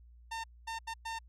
sawtooth tone bursts at uneven times, 906 Hz, A#5, 50 cents flat, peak -33 dBFS, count 4, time 0.31-0.44 / 0.67-0.79 / 0.87-0.94 / 1.05-1.19 s, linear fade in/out 10 ms, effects added 59 Hz sine -54 dBFS peak until 1.28 s + low-pass 8000 Hz 12 dB/octave

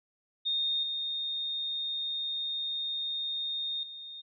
sine tone with level steps, 3677 Hz, A#7, 24 cents flat, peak -27 / -31 / -41 dBFS, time 0.45-4.22 s, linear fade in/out 20 ms, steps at 0.83 / 3.83 s, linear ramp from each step 2 ms, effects none

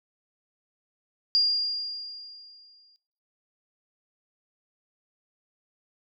sine tone with exponential decay, 4811 Hz, D8, 41 cents sharp, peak -17 dBFS, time 1.35-2.96 s, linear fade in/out 0 ms, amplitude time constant 350 ms, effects noise-tail reverb RT60 0.6 s tail -24 dB re dry

